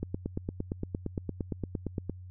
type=click train; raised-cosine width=3 ms; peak=-19 dBFS; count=19; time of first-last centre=0.03-2.097 s; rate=8.71 Hz; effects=added 91 Hz sine -43 dBFS peak until 2.3 s